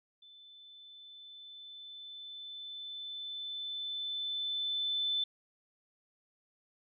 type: tone with level ramp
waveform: sine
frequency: 3520 Hz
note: A7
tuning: in tune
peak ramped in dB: -54 to -29 dBFS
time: 0.22-5.24 s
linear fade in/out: 5 ms
effects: none